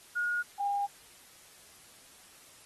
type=tone pair in turn; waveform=sine; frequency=1438 / 807.1 Hz; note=F#6 / G#5; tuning=-50 / -50 cents; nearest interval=minor seventh; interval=1000 cents; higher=first; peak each=-28 dBFS; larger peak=neither; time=0.15-0.43 / 0.59-0.87 s; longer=neither; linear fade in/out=20 ms; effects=white hiss -56 dBFS RMS until 2.65 s + AAC 32 kbps